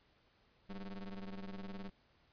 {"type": "ring-modulated tone", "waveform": "45% pulse", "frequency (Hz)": 101.1, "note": "G#2", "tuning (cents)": -46, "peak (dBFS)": -40, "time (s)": [0.69, 1.9], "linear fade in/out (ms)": 10, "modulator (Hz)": 91.5, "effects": ["pink hiss -71 dBFS RMS until 2.32 s", "resampled to 11025 Hz"]}